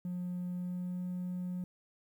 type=tone with pitch glide; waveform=triangle; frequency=178.8 to 180.36 Hz; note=F3 to F#3; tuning=+41 to -44 cents; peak=-32 dBFS; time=0.05-1.64 s; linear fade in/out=2 ms; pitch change=+15 cents; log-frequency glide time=0.52-1 s; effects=tanh soft clip ceiling -30 dBFS + 11-bit